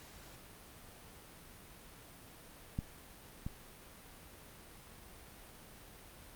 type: clicks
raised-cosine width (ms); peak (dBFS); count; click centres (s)
5; -23 / -26; 2; 2.789 / 3.465
effects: pink hiss -55 dBFS RMS until 6.35 s + Opus 48 kbps